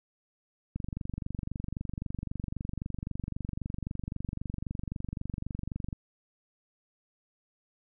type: click train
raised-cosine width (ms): 5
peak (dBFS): -22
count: 124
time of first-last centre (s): 0.76-5.928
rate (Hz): 23.8
effects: none